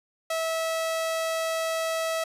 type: tone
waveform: sawtooth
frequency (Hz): 650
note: E5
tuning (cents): -24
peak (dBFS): -22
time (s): 0.3-2.24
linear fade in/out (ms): 5
effects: resampled to 32000 Hz